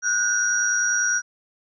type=tone cluster; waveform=sine; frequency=1447 / 1557 / 5750 Hz; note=F#6 / G6 / F8; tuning=-39 / -12 / +50 cents; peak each=-23 / -26 / -22 dBFS; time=0.02-1.22 s; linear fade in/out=50 ms; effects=none